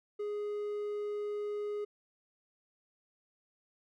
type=tone; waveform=triangle; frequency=415.3 Hz; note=G#4; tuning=in tune; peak=-32 dBFS; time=0.19-1.85 s; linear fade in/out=10 ms; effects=none